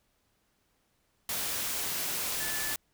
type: tone in noise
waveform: sine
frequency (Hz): 1740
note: A6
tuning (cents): -20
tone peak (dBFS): -38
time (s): 2.4-2.74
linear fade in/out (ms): 2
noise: white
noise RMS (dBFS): -33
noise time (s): 1.29-2.76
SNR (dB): -8
effects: pink hiss -73 dBFS RMS until 2.93 s